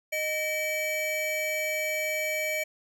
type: tone pair together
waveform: square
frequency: 617.9 / 2300 Hz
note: D#5 / D7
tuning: -12 / -37 cents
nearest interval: octave + major seventh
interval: 2275 cents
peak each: -32 / -30 dBFS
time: 0.12-2.64 s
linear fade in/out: 10 ms
effects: none